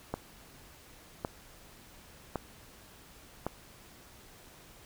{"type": "click train", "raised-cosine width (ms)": 1, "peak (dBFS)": -18, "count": 4, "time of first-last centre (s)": [0.14, 3.466], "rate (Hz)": 0.902, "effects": ["pink hiss -55 dBFS RMS until 4.85 s"]}